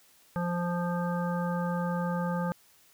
harmonic tone, 174.61 Hz, F3, in tune, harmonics 1 / 3 / 5 / 7 / 9, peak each -29 / -35 / -37 / -39 / -42 dBFS, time 0.36-2.52 s, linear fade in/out 0 ms, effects white hiss -61 dBFS RMS until 2.93 s

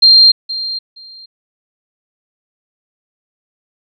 sine tone with echo, 4186 Hz, C8, in tune, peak -3 dBFS, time 0.02-0.32 s, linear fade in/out 10 ms, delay 470 ms, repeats 2, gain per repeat -15 dB, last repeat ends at 1.26 s, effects none

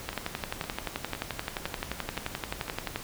two click trains, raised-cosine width 0.3 ms, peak -20 / -14 dBFS, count 6 / 34, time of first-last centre 0.13-2.681 / 0.09-2.96 s, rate 1.96 / 11.5 Hz, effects pink hiss -42 dBFS RMS until 3.03 s

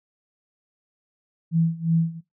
sine tone with tremolo, 164.81 Hz, E3, in tune, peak -16 dBFS, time 1.51-2.21 s, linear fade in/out 50 ms, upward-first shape sine, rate 2.8 Hz, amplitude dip 90%, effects noise-tail reverb RT60 0.2 s tail -20 dB re dry

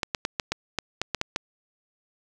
clicks, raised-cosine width 0.2 ms, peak -8 dBFS, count 10, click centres 0.032 / 0.148 / 0.251 / 0.398 / 0.52 / 0.787 / 1.016 / 1.147 / 1.214 / 1.361 s, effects 8-bit

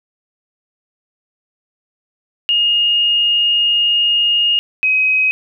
sine tone pair in turn, 2849 / 2531 Hz, F7 / D#7, +34 / +29 cents, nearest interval major second, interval 205 cents, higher first, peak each -11 dBFS, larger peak neither, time 2.49-4.59 / 4.83-5.31 s, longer first, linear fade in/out 0 ms, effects none

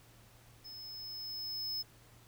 square tone with level ramp, 5200 Hz, E8, 24 cents flat, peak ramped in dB -47 to -35 dBFS, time 0.64-1.83 s, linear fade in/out 20 ms, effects added 116 Hz sine -62 dBFS peak until 2.27 s + pink hiss -62 dBFS RMS until 2.27 s

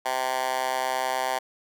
10% pulse tone with high-pass filter, 129.6 Hz, C3, 16 cents flat, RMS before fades -27 dBFS, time 0.05-1.39 s, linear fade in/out 10 ms, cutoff 830 Hz, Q 2.2, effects none

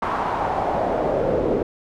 brown noise with band-pass filter sweep, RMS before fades -22 dBFS, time 0.02-1.63 s, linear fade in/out 5 ms, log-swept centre 1100 to 440 Hz, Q 3, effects none

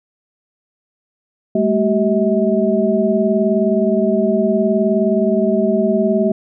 sine tone cluster, 202.7 / 222 / 382.6 / 640 Hz, G#3 / A3 / G4 / D#5, -42 / +16 / -42 / +49 cents, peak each -18 dBFS, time 1.55-6.32 s, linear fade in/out 5 ms, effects none

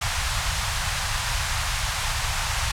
pink band-stop noise, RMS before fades -25 dBFS, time 0.01-2.72 s, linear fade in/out 10 ms, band 120 to 780 Hz, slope 24 dB/octave, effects low-pass 9000 Hz 12 dB/octave

